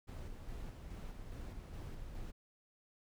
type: noise with tremolo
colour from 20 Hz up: brown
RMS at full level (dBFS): -45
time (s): 0.07-2.32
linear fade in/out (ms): 20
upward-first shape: square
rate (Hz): 2.4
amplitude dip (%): 30
effects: none